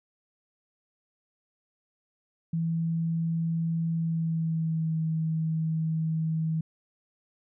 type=tone with pitch glide; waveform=sine; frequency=164.81 to 160.03 Hz; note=E3 to D#3; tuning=0 to +49 cents; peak=-25 dBFS; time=2.53-6.61 s; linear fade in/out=5 ms; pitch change=-51 cents; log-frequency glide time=3.92-4.98 s; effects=none